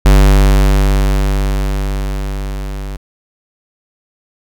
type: tone with level ramp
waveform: square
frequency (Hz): 49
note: G1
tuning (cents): 0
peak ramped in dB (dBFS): -4 to -22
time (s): 0.05-2.97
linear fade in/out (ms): 10
effects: none